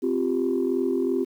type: chord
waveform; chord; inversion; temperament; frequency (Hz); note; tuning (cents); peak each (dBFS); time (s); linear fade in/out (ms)
sine; C suspended fourth; none; equal; 261.6 / 349.2 / 392; C4 / F4 / G4; 0 / 0 / 0; -25; 0.02-1.25; 20
effects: tanh soft clip ceiling -14 dBFS + 9-bit